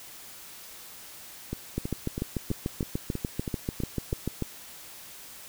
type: two click trains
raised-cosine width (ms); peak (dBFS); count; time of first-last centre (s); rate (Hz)
3; -18 / -15; 9 / 19; 1.53-4.127 / 1.78-4.423; 3.08 / 6.81
effects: white hiss -46 dBFS RMS until 5.48 s